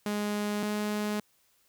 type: tone pair in turn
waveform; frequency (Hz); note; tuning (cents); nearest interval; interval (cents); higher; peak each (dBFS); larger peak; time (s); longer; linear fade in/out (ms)
sawtooth; 207.7 / 209.6; G#3 / G#3; 0 / +16; unison; 16; second; -25; neither; 0.06-0.63 / 0.63-1.2; neither; 2
effects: white hiss -68 dBFS RMS until 1.68 s